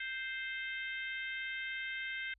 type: harmonic tone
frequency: 523.3 Hz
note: C5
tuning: in tune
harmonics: 3 / 4 / 5 / 6 / 7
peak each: -41 / -41 / -48 / -48 / -52 dBFS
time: 0-2.34 s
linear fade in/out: 5 ms
effects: added 50 Hz sine -67 dBFS peak until 2.38 s